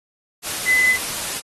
sine tone in noise, 2020 Hz, B6, 39 cents sharp, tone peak -13 dBFS, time 0.65-0.98 s, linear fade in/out 50 ms, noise white, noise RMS -26 dBFS, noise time 0.42-1.42 s, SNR +10 dB, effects AAC 32 kbps

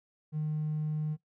triangle tone, 153.2 Hz, D#3, 27 cents flat, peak -26 dBFS, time 0.32-1.17 s, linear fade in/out 50 ms, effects noise-tail reverb RT60 0.1 s tail -18 dB re dry + tanh soft clip ceiling -26 dBFS

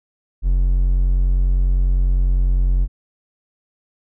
triangle tone, 44.98 Hz, F#1, 48 cents flat, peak -11 dBFS, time 0.42-2.88 s, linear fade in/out 50 ms, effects none

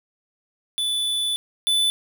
square tone pair in turn, 3481 / 3496 Hz, A7 / A7, -19 / -12 cents, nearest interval unison, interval 7 cents, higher second, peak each -22 / -18 dBFS, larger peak second, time 0.78-1.36 / 1.67-1.9 s, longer first, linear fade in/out 0 ms, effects 8-bit

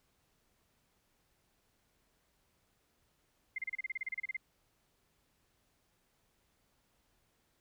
sine tone bursts, 2093 Hz, C7, in tune, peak -34 dBFS, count 15, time 3.56-4.368 s, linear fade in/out 5 ms, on 24 ms, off 32 ms, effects pink hiss -75 dBFS RMS until 7.6 s

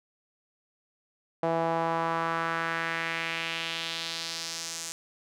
sawtooth tone with band-pass filter sweep, 165.2 Hz, E3, 4 cents sharp, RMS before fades -31 dBFS, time 1.43-4.92 s, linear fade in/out 0 ms, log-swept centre 670 to 7100 Hz, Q 2.1, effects none

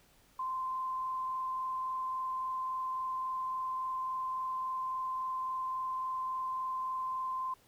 sine tone with frequency modulation, 1038 Hz, C6, 14 cents flat, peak -33 dBFS, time 0.39-7.54 s, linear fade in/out 5 ms, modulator 23.6 Hz, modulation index 0.45, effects pink hiss -65 dBFS RMS until 7.67 s

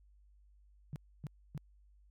sine tone bursts, 145.8 Hz, D3, 12 cents flat, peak -38 dBFS, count 3, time 0.93-1.577 s, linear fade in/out 0 ms, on 29 ms, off 280 ms, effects added 50 Hz sine -61 dBFS peak until 2.1 s

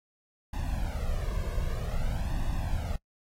brown noise with flanger, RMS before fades -30 dBFS, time 0.53-2.96 s, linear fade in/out 5 ms, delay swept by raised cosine 1.1 to 1.88 ms, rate 0.52 Hz, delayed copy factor +0.9, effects noise-tail reverb RT60 0.1 s tail -24 dB re dry + AAC 48 kbps

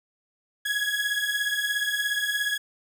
30% pulse beating tone pair, 1661.2 / 1678.2 Hz, G#6 / G#6, 0 / +18 cents, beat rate 17 Hz, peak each -25 dBFS, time 0.65-2.58 s, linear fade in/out 10 ms, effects none

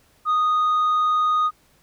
sine tone, 1240 Hz, D#6, 6 cents flat, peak -14 dBFS, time 0.25-1.51 s, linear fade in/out 50 ms, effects tanh soft clip ceiling -16 dBFS + pink hiss -59 dBFS RMS until 1.82 s

